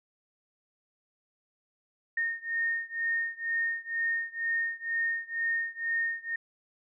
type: beating tone pair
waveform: sine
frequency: 1838 / 1840.1 Hz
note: A#6 / A#6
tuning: -25 / -23 cents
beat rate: 2.1 Hz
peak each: -31 / -32 dBFS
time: 2.17-6.36 s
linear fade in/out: 5 ms
effects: none